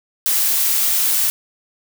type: noise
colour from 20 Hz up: blue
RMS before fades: -17 dBFS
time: 0.26-1.3 s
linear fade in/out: 0 ms
effects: none